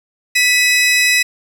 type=tone pair together; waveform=sawtooth; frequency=1975.5 / 2548 Hz; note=B6 / D#7; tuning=0 / +41 cents; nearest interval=major third; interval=441 cents; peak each=-10 dBFS; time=0.35-1.23 s; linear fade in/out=10 ms; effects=low-pass 12000 Hz 12 dB/octave + 7-bit